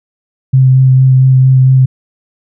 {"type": "tone with vibrato", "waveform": "sine", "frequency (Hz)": 130.81, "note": "C3", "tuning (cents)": 0, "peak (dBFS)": -3, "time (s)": [0.53, 1.86], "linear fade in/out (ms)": 10, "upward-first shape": "sine", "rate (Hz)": 4.4, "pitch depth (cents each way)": 13, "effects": []}